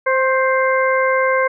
harmonic tone with a mistuned harmonic, 523.3 Hz, C5, in tune, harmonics 1 / 2 / 3 / 4, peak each -16 / -19 / -21 / -22 dBFS, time 0.06-1.48 s, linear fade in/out 10 ms, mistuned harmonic 2, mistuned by +23 cents, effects none

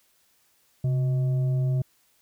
sine tone with frequency modulation, 132.2 Hz, C3, 18 cents sharp, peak -21 dBFS, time 0.84-1.82 s, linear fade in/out 5 ms, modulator 499 Hz, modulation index 0.21, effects white hiss -65 dBFS RMS until 2.21 s

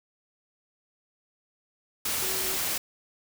sine tone in noise, 378.2 Hz, F#4, 38 cents sharp, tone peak -38 dBFS, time 2.22-2.56 s, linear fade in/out 5 ms, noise white, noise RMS -29 dBFS, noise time 2.05-2.78 s, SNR -12 dB, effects none

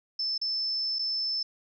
sine tone with dropouts, 5274 Hz, E8, in tune, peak -27 dBFS, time 0.19-1.43 s, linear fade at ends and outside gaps 5 ms, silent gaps 0.379-0.414 / 0.987-0.991 s, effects none

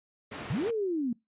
pink band-pass noise, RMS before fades -41 dBFS, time 0.31-0.71 s, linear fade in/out 10 ms, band 150 to 3200 Hz, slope 12 dB/octave
sine linear two-way sweep, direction up then down, 98 to 476.5 to 224.2 Hz, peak -27 dBFS, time 0.5-1.13 s, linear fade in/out 5 ms, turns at 0.69 s
effects noise-tail reverb RT60 0.2 s tail -23 dB re dry + resampled to 8000 Hz

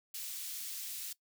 white high-pass noise, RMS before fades -42 dBFS, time 0.14-1.13 s, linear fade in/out 5 ms, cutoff 3000 Hz, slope 12 dB/octave, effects noise-tail reverb RT60 0.1 s tail -20 dB re dry

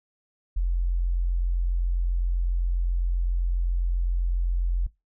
sine tone, 43.78 Hz, F1, 5 cents sharp, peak -21 dBFS, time 0.56-4.87 s, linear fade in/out 10 ms, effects noise-tail reverb RT60 0.2 s tail -20 dB re dry

